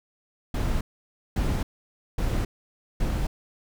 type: noise bursts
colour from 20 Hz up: brown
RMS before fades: -25 dBFS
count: 4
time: 0.54-3.27 s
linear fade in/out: 5 ms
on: 270 ms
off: 550 ms
effects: none